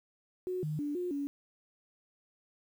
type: tone with pitch steps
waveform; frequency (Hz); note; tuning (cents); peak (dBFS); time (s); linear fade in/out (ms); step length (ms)
sine; 366.7 / 152.6 / 291.7 / 357.7 / 283.6; F#4 / D#3 / D4 / F4 / C#4; -15 / -33 / -12 / +41 / +40; -32; 0.47-1.27; 0; 160
effects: 10-bit